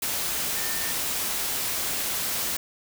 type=tone in noise; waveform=sine; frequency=1807 Hz; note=A6; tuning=46 cents sharp; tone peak=-37 dBFS; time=0.56-0.92 s; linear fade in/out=5 ms; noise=white; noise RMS=-28 dBFS; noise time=0.02-2.57 s; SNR=-12 dB; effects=none